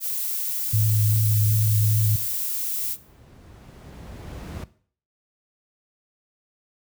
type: noise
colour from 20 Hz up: violet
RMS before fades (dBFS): -27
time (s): 0-2.97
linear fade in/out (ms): 50
type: tone with vibrato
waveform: sine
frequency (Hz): 106.8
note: G#2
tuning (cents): +49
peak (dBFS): -17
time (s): 0.73-2.16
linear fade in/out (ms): 5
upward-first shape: sine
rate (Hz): 2.6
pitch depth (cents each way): 20
type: noise with exponential growth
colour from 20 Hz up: brown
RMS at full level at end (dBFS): -30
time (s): 1.23-4.64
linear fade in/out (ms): 2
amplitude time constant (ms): 740
effects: noise-tail reverb RT60 0.5 s tail -17 dB re dry + high-pass 60 Hz 12 dB/octave